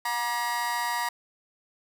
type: tone with amplitude modulation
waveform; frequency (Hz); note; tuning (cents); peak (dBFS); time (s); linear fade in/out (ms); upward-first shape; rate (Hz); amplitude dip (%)
30% pulse; 955; A#5; +42; -20; 0.05-1.09; 5; sine; 234; 85
effects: none